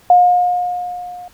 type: tone with level ramp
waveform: sine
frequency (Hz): 715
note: F5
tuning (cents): +41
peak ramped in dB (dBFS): -4 to -30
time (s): 0.1-1.28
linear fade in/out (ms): 2
effects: pink hiss -49 dBFS RMS until 1.33 s